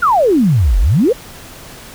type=exponential two-way sweep; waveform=sine; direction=down then up; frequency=1485 to 41.2 to 554 Hz; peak=-8 dBFS; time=0.02-1.13 s; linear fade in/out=10 ms; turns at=0.79 s; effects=pink hiss -35 dBFS RMS until 1.94 s